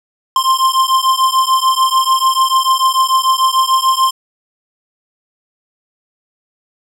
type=beating tone pair; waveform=square; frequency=1046.5 / 1053.3 Hz; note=C6 / C6; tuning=0 / +11 cents; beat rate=6.8 Hz; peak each=-14 dBFS; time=0.36-4.11 s; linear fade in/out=2 ms; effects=low-pass 12000 Hz 12 dB/octave